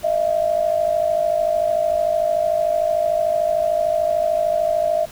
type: tone pair together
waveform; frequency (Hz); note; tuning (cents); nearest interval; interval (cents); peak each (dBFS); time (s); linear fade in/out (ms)
sine; 622.3 / 675.7; D#5 / E5; 0 / +43; minor second; 143; -19; 0.03-5.06; 20
effects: pink hiss -41 dBFS RMS until 5.11 s